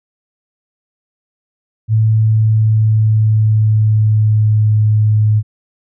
sine tone with pitch glide, 110 to 107.18 Hz, A2 to A2, 0 to -45 cents, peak -8 dBFS, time 1.88-5.43 s, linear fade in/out 50 ms, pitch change -45 cents, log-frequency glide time 2.05-4.71 s, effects none

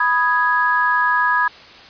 sine chord, G# minor, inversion first, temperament equal, 987.8 / 1244.5 / 1661.2 Hz, B5 / D#6 / G#6, 0 / 0 / 0 cents, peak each -18 / -21 / -17 dBFS, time 0-1.48 s, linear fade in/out 5 ms, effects white hiss -41 dBFS RMS until 1.89 s + resampled to 11025 Hz

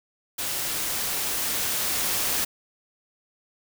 white noise with level ramp, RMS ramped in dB -29 to -25 dBFS, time 0.38-2.45 s, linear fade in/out 10 ms, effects none

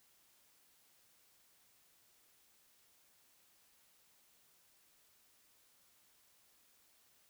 silence, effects white hiss -70 dBFS RMS until 7.29 s

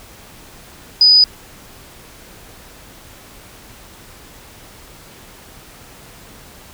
sine tone, 4972 Hz, D#8, 2 cents flat, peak -6 dBFS, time 1.01-1.24 s, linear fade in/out 2 ms, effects pink hiss -41 dBFS RMS until 6.73 s

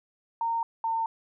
sine tone pair in turn, 920 / 905.8 Hz, A#5 / A#5, -23 / -50 cents, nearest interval unison, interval 27 cents, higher first, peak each -25 / -25 dBFS, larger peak neither, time 0.41-0.63 / 0.84-1.06 s, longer neither, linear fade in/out 2 ms, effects none

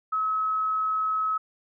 sine tone, 1285 Hz, E6, 45 cents flat, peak -23 dBFS, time 0.12-1.38 s, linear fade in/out 10 ms, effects none

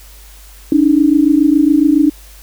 sine tone pair together, 283.9 / 311.1 Hz, C#4 / D#4, +41 / 0 cents, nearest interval major second, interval 159 cents, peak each -10 dBFS, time 0.72-2.1 s, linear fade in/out 2 ms, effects added 50 Hz sine -37 dBFS peak until 2.42 s + white hiss -42 dBFS RMS until 2.42 s

